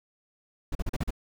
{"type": "noise bursts", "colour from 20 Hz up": "brown", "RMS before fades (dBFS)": -28, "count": 6, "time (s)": [0.72, 1.107], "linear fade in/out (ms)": 5, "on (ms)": 32, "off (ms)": 39, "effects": []}